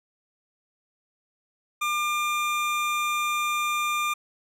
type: tone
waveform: 25% pulse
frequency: 1200 Hz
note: D6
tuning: 37 cents sharp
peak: -20 dBFS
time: 1.81-4.14 s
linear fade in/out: 10 ms
effects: low-pass 12000 Hz 12 dB/octave